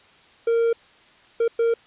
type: tone bursts at uneven times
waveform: triangle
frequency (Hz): 462.5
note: A#4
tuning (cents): -14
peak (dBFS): -15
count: 3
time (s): 0.47-0.73 / 1.4-1.48 / 1.59-1.74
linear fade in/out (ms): 5
effects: white hiss -53 dBFS RMS until 1.86 s + resampled to 8000 Hz